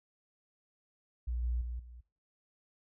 sine tone with level steps, 60 Hz, B1, 49 cents flat, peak -32 / -30 / -36 / -48 dBFS, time 1.27-2.01 s, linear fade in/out 10 ms, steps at 1.43 / 1.61 / 1.79 s, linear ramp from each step 5 ms, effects noise-tail reverb RT60 0.4 s tail -21 dB re dry

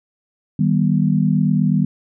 sine chord, Eb augmented, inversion none, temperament just, 155.56 / 194.45 / 243.1 Hz, Eb3 / G3 / B3, 0 / -14 / -27 cents, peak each -17 / -17 / -20 dBFS, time 0.59-1.85 s, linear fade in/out 5 ms, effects none

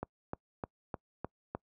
click train, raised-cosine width 1 ms, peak -22 dBFS, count 6, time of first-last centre 0.03-1.55 s, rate 3.29 Hz, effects noise-tail reverb RT60 0.1 s tail -26 dB re dry + high-pass 60 Hz 12 dB/octave

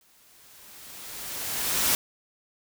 white noise with exponential growth, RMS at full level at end -22 dBFS, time 0.01-1.95 s, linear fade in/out 1 ms, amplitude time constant 420 ms, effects none

